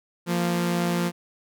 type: tone pair together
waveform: sawtooth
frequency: 173.91 / 231 Hz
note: F3 / A#3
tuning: -7 / -16 cents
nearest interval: perfect fourth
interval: 491 cents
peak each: -19 / -26 dBFS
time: 0.26-1.12 s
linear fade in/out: 50 ms
effects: none